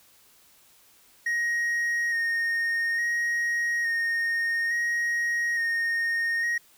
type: tone with vibrato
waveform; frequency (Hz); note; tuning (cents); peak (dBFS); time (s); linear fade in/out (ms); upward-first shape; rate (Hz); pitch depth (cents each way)
triangle; 1864.7; A#6; 0; -22; 1.26-6.58; 5; square; 0.58; 16
effects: white hiss -58 dBFS RMS until 6.77 s

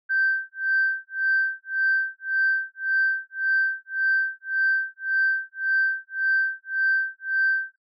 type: tone with tremolo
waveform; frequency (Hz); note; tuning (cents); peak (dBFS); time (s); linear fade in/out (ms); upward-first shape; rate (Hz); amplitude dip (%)
sine; 1559; G6; -10; -17; 0.09-7.76; 20; sine; 1.8; 100
effects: noise-tail reverb RT60 0.1 s tail -18 dB re dry + tanh soft clip ceiling -13 dBFS

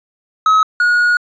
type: tone pair in turn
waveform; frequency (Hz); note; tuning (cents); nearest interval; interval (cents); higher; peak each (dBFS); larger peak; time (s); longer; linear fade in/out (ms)
triangle; 1280 / 1447.6; D#6 / F#6; +49 / -38; major second; 213; second; -6 / -8; first; 0.46-0.63 / 0.8-1.17; second; 2
effects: resampled to 16000 Hz

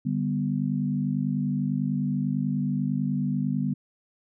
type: chord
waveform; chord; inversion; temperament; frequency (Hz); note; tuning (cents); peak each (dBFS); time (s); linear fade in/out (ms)
sine; G major; second; equal; 146.83 / 196 / 246.9; D3 / G3 / B3; 0 / 0 / 0; -28; 0.05-3.74; 10
effects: none

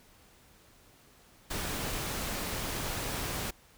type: noise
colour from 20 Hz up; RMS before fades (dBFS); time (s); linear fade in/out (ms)
pink; -35; 1.5-3.51; 10
effects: pink hiss -60 dBFS RMS until 3.77 s

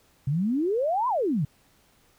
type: exponential two-way sweep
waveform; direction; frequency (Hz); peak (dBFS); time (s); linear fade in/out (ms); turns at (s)
sine; up then down; 130.3 to 1046.5 to 130.3; -22; 0.27-1.45; 5; 1.08
effects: pink hiss -62 dBFS RMS until 2.18 s

